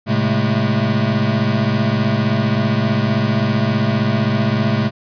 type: tone cluster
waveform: square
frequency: 110.6 / 134.1 / 206.8 / 222.2 Hz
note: A2 / C3 / G#3 / A3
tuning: +9 / +43 / -7 / +17 cents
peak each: -21 dBFS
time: 0.06-4.91 s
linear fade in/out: 50 ms
effects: resampled to 11025 Hz